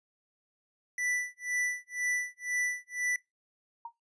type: tone with tremolo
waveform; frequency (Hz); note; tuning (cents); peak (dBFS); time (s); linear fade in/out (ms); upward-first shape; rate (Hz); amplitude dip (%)
square; 1977; B6; +1; -28; 0.98-3.16; 2; sine; 2; 100
type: tone with exponential decay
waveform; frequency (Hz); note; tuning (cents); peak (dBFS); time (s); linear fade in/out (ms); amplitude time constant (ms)
sine; 932.3; A#5; 0; -34; 3.85-3.93; 5; 17
effects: noise-tail reverb RT60 0.2 s tail -22 dB re dry + resampled to 22050 Hz